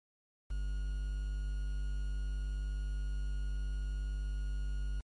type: tone with quantisation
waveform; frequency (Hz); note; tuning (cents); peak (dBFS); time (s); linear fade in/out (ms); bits
triangle; 49.65; G1; +23; -31; 0.5-5.01; 10; 9
effects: MP3 48 kbps